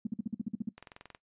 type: tone bursts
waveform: sine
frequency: 220.1 Hz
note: A3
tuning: 1 cent sharp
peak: -29 dBFS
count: 10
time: 0.05-0.691 s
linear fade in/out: 5 ms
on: 20 ms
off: 49 ms
type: click train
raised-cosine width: 0.3 ms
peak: -31 dBFS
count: 9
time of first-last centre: 0.78-1.149 s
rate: 21.7 Hz
effects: noise-tail reverb RT60 0.1 s tail -17 dB re dry + resampled to 8000 Hz